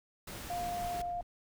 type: noise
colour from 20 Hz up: pink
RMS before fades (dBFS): -44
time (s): 0.27-1.02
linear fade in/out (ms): 5
type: tone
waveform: sine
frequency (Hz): 703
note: F5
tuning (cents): +11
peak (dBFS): -34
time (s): 0.5-1.21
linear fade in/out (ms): 2
type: noise with tremolo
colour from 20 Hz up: brown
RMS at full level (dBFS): -48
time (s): 0.58-1.23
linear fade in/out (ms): 5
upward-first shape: sine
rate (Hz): 4.7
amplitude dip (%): 35
effects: none